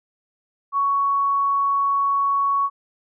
sine tone, 1115 Hz, C#6, 10 cents sharp, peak -17 dBFS, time 0.72-2.7 s, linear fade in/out 50 ms, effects none

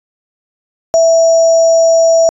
sine tone with sample-and-hold, 659.3 Hz, E5, in tune, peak -5 dBFS, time 0.94-2.29 s, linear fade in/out 0 ms, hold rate 6300 Hz, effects resampled to 24000 Hz

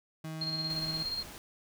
35% pulse tone, 158.7 Hz, D#3, 35 cents sharp, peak -36 dBFS, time 0.24-1.03 s, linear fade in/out 5 ms
sine tone with tremolo, 4219 Hz, C8, 14 cents sharp, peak -31 dBFS, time 0.41-1.23 s, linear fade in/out 5 ms, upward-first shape square, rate 17 Hz, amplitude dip 45%
pink noise, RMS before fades -47 dBFS, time 0.7-1.38 s, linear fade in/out 0 ms
effects none

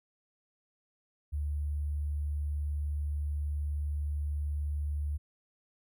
sine tone with sample-and-hold, 73.42 Hz, D2, in tune, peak -30 dBFS, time 1.32-5.18 s, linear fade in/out 20 ms, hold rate 11025 Hz, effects none

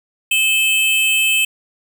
square tone pair together, 2600 / 3101 Hz, E7 / G7, -24 / -19 cents, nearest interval minor third, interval 305 cents, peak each -15 / -19 dBFS, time 0.31-1.45 s, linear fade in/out 5 ms, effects 7-bit

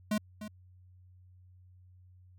square tone with echo, 212.1 Hz, G#3, 37 cents sharp, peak -28 dBFS, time 0.11-0.18 s, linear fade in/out 5 ms, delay 300 ms, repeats 1, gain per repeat -12 dB, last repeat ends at 0.48 s, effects added 91 Hz sine -55 dBFS peak until 2.38 s

